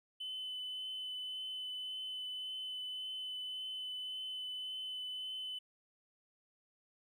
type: tone with vibrato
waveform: triangle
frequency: 3024 Hz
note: F#7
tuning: 37 cents sharp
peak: -37 dBFS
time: 0.2-5.59 s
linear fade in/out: 10 ms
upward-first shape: triangle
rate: 1.8 Hz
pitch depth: 11 cents each way
effects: tanh soft clip ceiling -36 dBFS